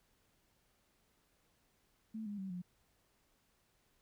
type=tone with pitch steps; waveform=sine; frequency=220 / 205.3 / 191.52 / 178.7 Hz; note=A3 / G#3 / G3 / F3; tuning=0 / -20 / -40 / +40 cents; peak=-40 dBFS; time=2.14-2.62 s; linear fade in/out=10 ms; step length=120 ms; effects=pink hiss -75 dBFS RMS until 4.01 s